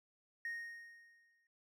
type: tone with exponential decay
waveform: triangle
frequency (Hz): 1860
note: A#6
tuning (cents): -4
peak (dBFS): -35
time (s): 0.45-1.47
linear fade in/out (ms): 2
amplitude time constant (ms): 220
effects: tanh soft clip ceiling -34 dBFS